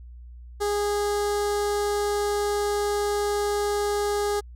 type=tone with notch filter; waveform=sawtooth; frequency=411.3 Hz; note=G#4; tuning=17 cents flat; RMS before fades=-25 dBFS; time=0.6-4.41 s; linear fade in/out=20 ms; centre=2500 Hz; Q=1.1; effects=added 60 Hz sine -40 dBFS peak until 4.55 s + low-pass 12000 Hz 12 dB/octave